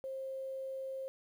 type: tone with quantisation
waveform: sine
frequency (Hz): 532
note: C5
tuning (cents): +29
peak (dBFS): -38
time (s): 0.04-1.08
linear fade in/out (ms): 0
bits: 11
effects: none